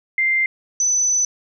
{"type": "tone pair in turn", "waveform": "sine", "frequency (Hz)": [2093, 6009], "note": ["C7", "F#8"], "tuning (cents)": [0, 26], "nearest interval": "octave + tritone", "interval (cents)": 1826, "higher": "second", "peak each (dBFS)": -15, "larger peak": "neither", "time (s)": [[0.18, 0.46], [0.8, 1.25]], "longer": "second", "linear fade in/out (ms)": 2, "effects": []}